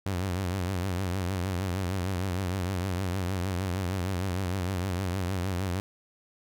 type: tone with vibrato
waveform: sawtooth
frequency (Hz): 92.5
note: F#2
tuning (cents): 0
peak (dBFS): -24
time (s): 0.06-5.8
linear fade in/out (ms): 0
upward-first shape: triangle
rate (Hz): 6.5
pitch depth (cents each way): 130
effects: none